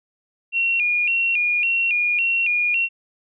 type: tone with vibrato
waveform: sine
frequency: 2578 Hz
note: E7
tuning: 39 cents flat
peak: -17 dBFS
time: 0.52-2.89 s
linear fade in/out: 50 ms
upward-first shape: square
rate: 1.8 Hz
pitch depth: 100 cents each way
effects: none